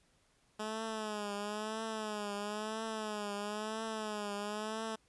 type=tone with vibrato; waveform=10% pulse; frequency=212.8 Hz; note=G#3; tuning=42 cents sharp; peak=-29 dBFS; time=0.59-4.96 s; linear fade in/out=10 ms; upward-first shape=triangle; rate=1 Hz; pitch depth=91 cents each way; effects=pink hiss -71 dBFS RMS until 5.08 s + resampled to 24000 Hz